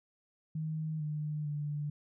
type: tone with pitch steps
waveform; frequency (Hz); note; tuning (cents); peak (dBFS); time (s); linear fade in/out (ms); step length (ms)
sine; 156.9 / 151.1 / 147.5; D#3 / D3 / D3; +15 / +50 / +8; -33; 0.55-1.9; 5; 450
effects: none